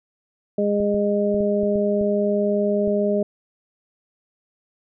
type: harmonic tone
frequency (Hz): 204.9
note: G#3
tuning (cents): -23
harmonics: 1 / 2 / 3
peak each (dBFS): -22 / -22 / -22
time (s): 0.58-3.23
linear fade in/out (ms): 5
type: clicks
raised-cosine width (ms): 3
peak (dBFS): -21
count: 8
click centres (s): 0.803 / 0.945 / 1.345 / 1.406 / 1.633 / 1.757 / 2.012 / 2.877
effects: none